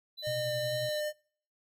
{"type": "tone", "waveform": "triangle", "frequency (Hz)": 3993, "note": "B7", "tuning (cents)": 18, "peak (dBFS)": -39, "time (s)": [0.17, 1.01], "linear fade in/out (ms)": 20}
{"type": "tone with vibrato", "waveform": "square", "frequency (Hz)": 606, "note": "D#5", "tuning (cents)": -46, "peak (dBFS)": -32, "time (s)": [0.22, 1.13], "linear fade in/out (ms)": 50, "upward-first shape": "sine", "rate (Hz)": 2.2, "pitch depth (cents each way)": 11}
{"type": "tone with tremolo", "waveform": "sine", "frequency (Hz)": 123.1, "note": "B2", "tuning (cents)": -5, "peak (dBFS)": -37, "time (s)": [0.27, 0.89], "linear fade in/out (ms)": 0, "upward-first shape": "sine", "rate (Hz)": 11, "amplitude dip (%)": 60}
{"effects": ["noise-tail reverb RT60 0.5 s tail -24 dB re dry"]}